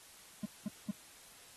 triangle tone bursts, 207.9 Hz, G#3, 2 cents sharp, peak -32 dBFS, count 3, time 0.43-0.911 s, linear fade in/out 5 ms, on 27 ms, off 200 ms, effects white hiss -57 dBFS RMS until 1.56 s + AAC 32 kbps

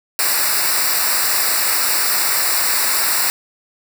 white noise with comb filter, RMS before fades -17 dBFS, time 0.19-3.3 s, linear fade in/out 0 ms, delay 0.31 ms, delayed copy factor -0.9, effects none

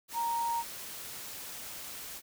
sine tone in noise, 932.3 Hz, A#5, in tune, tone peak -29 dBFS, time 0.13-0.64 s, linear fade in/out 50 ms, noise white, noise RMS -43 dBFS, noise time 0.08-2.22 s, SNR +11 dB, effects none

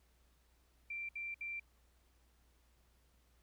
sine tone bursts, 2356 Hz, D7, 5 cents sharp, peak -40 dBFS, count 3, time 0.9-1.598 s, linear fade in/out 5 ms, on 190 ms, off 64 ms, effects added 60 Hz sine -69 dBFS peak until 3.42 s + pink hiss -75 dBFS RMS until 3.42 s

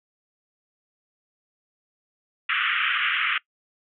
pink band-pass noise, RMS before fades -24 dBFS, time 2.49-3.38 s, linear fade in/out 5 ms, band 1200 to 3200 Hz, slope 96 dB/octave, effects noise-tail reverb RT60 0.1 s tail -22 dB re dry

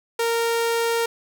sawtooth tone, 463 Hz, A#4, 12 cents flat, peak -16 dBFS, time 0.19-1.06 s, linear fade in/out 5 ms, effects none

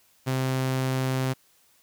sawtooth tone, 130.81 Hz, C3, in tune, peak -20 dBFS, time 0.26-1.34 s, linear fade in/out 20 ms, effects white hiss -62 dBFS RMS until 1.82 s

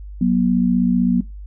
sine tone pair together, 185 / 240.7 Hz, F#3 / B3, 0 / -44 cents, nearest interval perfect fourth, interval 456 cents, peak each -16 dBFS, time 0.21-1.21 s, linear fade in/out 5 ms, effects noise-tail reverb RT60 0.2 s tail -20 dB re dry + added 50 Hz sine -31 dBFS peak until 1.46 s

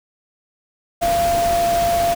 sine tone in noise, 687 Hz, F5, 29 cents flat, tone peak -15 dBFS, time 1.01-2.15 s, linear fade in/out 20 ms, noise pink, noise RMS -26 dBFS, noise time 1.01-2.15 s, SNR +8 dB, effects none

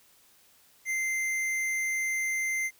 sine tone with tanh clipping, 2083 Hz, C7, 8 cents flat, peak -29 dBFS, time 0.85-2.71 s, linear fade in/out 50 ms, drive 15 dB, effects white hiss -61 dBFS RMS until 2.79 s

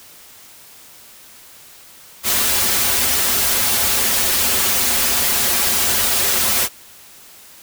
white noise with comb filter, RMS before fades -17 dBFS, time 2.23-6.69 s, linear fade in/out 50 ms, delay 6.5 ms, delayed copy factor -1, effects white hiss -43 dBFS RMS until 7.62 s

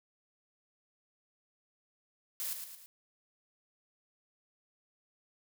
blue noise with echo, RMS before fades -37 dBFS, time 2.4-2.53 s, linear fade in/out 0 ms, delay 110 ms, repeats 3, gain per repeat -6 dB, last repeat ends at 2.86 s, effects none

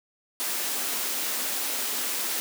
white high-pass noise, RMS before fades -29 dBFS, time 0.4-2.4 s, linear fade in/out 0 ms, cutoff 210 Hz, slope 96 dB/octave, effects none

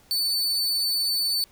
40% pulse tone, 4504 Hz, C#8, 27 cents sharp, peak -21 dBFS, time 0.11-1.44 s, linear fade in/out 0 ms, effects pink hiss -57 dBFS RMS until 1.51 s

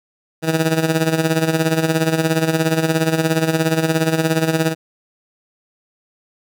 15% pulse tone with tremolo, 160.9 Hz, E3, 42 cents flat, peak -6 dBFS, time 0.42-4.75 s, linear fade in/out 50 ms, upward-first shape sine, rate 17 Hz, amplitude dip 70%, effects none

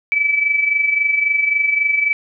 sine tone with amplitude modulation, 2303 Hz, D7, 34 cents flat, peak -11 dBFS, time 0.12-2.13 s, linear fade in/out 0 ms, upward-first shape sine, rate 23.7 Hz, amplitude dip 60%, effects none

